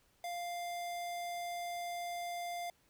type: tone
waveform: square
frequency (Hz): 698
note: F5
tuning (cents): -1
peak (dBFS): -39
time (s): 0.24-2.7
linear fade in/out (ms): 2
effects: pink hiss -71 dBFS RMS until 2.89 s